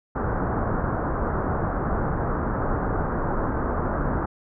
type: low-pass noise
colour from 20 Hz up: pink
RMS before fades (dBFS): -25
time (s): 0.15-4.26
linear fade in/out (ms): 10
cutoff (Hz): 1500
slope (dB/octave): 48
effects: none